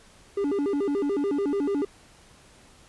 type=tone with vibrato; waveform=triangle; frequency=338.6 Hz; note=E4; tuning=46 cents sharp; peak=-21 dBFS; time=0.37-1.85 s; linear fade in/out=5 ms; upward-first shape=square; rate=6.9 Hz; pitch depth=290 cents each way; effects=pink hiss -54 dBFS RMS until 2.88 s + resampled to 24000 Hz